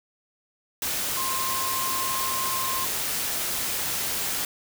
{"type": "tone in noise", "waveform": "sine", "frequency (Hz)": 1056, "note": "C6", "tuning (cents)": 16, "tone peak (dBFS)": -29, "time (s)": [1.17, 2.85], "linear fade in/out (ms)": 2, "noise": "white", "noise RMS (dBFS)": -28, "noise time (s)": [0.82, 4.45], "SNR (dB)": -4, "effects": []}